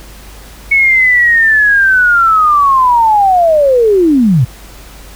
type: linear sweep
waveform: sine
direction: down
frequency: 2217 to 110 Hz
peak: -5 dBFS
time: 0.71-4.45 s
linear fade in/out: 10 ms
effects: added 50 Hz sine -33 dBFS peak until 5.15 s + pink hiss -36 dBFS RMS until 5.15 s